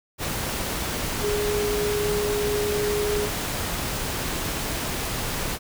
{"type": "tone in noise", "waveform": "sine", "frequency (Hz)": 415.3, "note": "G#4", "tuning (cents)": 0, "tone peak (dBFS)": -23, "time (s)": [1.2, 3.29], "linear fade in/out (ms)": 50, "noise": "pink", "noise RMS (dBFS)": -28, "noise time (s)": [0.18, 5.59], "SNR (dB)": 2, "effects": []}